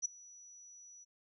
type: tone with ADSR envelope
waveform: sine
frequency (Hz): 5890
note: F#8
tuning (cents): -9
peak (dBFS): -29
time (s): 0.02-1.05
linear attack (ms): 33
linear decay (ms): 8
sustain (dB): -24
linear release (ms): 23
effects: none